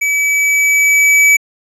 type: tone with level ramp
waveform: square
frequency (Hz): 2291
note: D7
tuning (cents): -44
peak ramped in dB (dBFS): -13 to -6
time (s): 0.01-1.37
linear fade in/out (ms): 10
effects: low-pass 12000 Hz 12 dB/octave